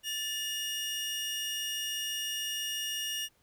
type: tone pair together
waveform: sawtooth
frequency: 1760 / 2861 Hz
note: A6 / F7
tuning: 0 / +41 cents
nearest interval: minor sixth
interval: 841 cents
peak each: -39 / -30 dBFS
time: 0.03-3.29 s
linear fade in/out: 50 ms
effects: pink hiss -69 dBFS RMS until 3.42 s